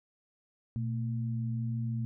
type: tone pair together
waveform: sine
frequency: 119.4 / 225.4 Hz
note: A#2 / A3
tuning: +42 / +42 cents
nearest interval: major seventh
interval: 1100 cents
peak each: -31 / -37 dBFS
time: 0.76-2.05 s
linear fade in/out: 0 ms
effects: none